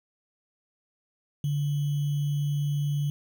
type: tone with sample-and-hold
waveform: sine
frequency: 144.8 Hz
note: D3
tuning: 24 cents flat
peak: -24 dBFS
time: 1.44-3.1 s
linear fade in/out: 2 ms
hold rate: 3150 Hz
effects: none